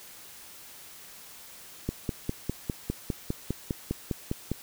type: click train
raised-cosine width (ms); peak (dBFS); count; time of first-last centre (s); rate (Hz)
3; -15; 14; 1.89-4.516; 4.95
effects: white hiss -48 dBFS RMS until 4.62 s